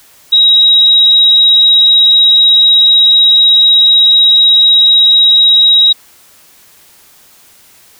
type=tone; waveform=sine; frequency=3821 Hz; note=A#7; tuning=42 cents sharp; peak=-3 dBFS; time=0.32-5.93 s; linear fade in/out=10 ms; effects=white hiss -43 dBFS RMS until 7.99 s